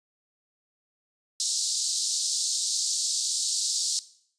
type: band-pass noise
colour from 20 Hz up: pink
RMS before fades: -28 dBFS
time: 1.4-3.99 s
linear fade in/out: 0 ms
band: 4100 to 8800 Hz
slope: 48 dB/octave
effects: noise-tail reverb RT60 0.6 s tail -17 dB re dry + resampled to 22050 Hz